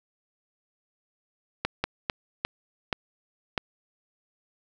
slowing click train, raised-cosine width 0.3 ms, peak -9 dBFS, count 6, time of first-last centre 1.65-3.578 s, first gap 190 ms, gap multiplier 1.36, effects none

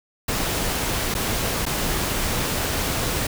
pink noise with dropouts, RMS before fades -24 dBFS, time 0.28-3.27 s, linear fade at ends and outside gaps 5 ms, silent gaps 1.142-1.149 / 1.654-1.663 s, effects none

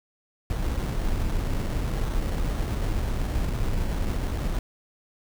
brown noise with sample-and-hold, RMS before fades -26 dBFS, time 0.5-4.59 s, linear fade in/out 2 ms, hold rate 2450 Hz, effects none

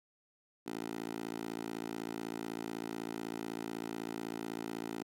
10% pulse tone with high-pass filter, 56 Hz, A1, 31 cents sharp, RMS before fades -41 dBFS, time 0.66-5.03 s, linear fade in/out 10 ms, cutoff 300 Hz, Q 1.6, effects AAC 64 kbps

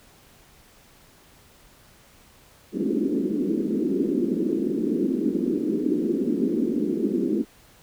white band-pass noise, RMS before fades -24 dBFS, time 2.72-7.45 s, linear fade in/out 50 ms, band 200 to 380 Hz, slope 48 dB/octave, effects pink hiss -54 dBFS RMS until 7.82 s

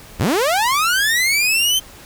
sawtooth linear sweep, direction up, 55.8 to 3136 Hz, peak -11 dBFS, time 0.19-1.8 s, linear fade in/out 20 ms, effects pink hiss -41 dBFS RMS until 2.05 s

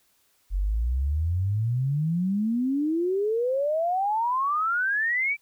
sine exponential sweep, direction up, 44.5 to 2349 Hz, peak -22 dBFS, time 0.5-5.37 s, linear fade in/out 50 ms, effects white hiss -66 dBFS RMS until 5.41 s

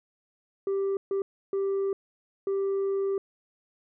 sine tone bursts at uneven times, 392 Hz, G4, in tune, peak -22 dBFS, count 4, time 0.67-0.97 / 1.11-1.22 / 1.53-1.93 / 2.47-3.18 s, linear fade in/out 2 ms, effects tanh soft clip ceiling -24 dBFS

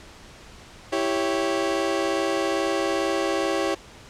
30% pulse chord, C# diminished, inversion first, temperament equal, 329.6 / 392 / 554.4 Hz, E4 / G4 / C#5, 0 / 0 / 0 cents, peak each -24 dBFS, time 0.92-3.75 s, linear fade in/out 10 ms, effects pink hiss -46 dBFS RMS until 4.09 s + low-pass 7000 Hz 12 dB/octave

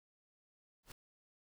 pink noise with exponential growth, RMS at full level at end -45 dBFS, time 0.83-0.92 s, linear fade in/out 5 ms, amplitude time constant 19 ms, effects none

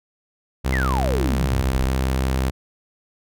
sawtooth tone, 65.41 Hz, C2, in tune, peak -15 dBFS, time 0.64-2.51 s, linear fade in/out 20 ms
sine exponential sweep, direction down, 2153 to 30.87 Hz, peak -23 dBFS, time 0.72-1.88 s, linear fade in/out 10 ms
effects none

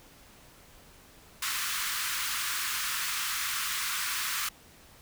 pink high-pass noise, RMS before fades -32 dBFS, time 1.42-4.49 s, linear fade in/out 5 ms, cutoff 1100 Hz, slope 48 dB/octave, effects pink hiss -55 dBFS RMS until 5.01 s

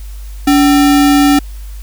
sine tone with sample-and-hold, 285.7 Hz, D4, 48 cents flat, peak -5 dBFS, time 0.47-1.39 s, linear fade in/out 5 ms, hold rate 1050 Hz, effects added 50 Hz sine -24 dBFS peak until 1.82 s + white hiss -42 dBFS RMS until 1.82 s

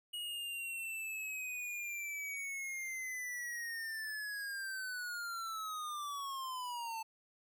square linear sweep, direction down, 2900 to 880 Hz, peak -40 dBFS, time 0.13-7.03 s, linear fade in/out 10 ms, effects none

